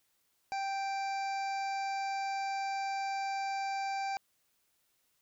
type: harmonic tone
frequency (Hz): 784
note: G5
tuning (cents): 0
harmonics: 1 / 2 / 3 / 5 / 6 / 7 / 8 / 9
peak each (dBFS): -33 / -46 / -43 / -58 / -49 / -56 / -58 / -59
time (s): 0.52-4.17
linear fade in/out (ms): 0
effects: white hiss -75 dBFS RMS until 5.21 s